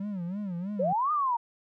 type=tone with vibrato; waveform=triangle; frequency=189.1 Hz; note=F#3; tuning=38 cents sharp; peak=-29 dBFS; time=0-0.93 s; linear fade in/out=5 ms; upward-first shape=sine; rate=3.1 Hz; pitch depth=180 cents each way
type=linear two-way sweep; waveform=sine; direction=up then down; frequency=481.9 to 1243 to 914 Hz; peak=-24 dBFS; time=0.79-1.37 s; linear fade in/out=10 ms; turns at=1.12 s
effects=none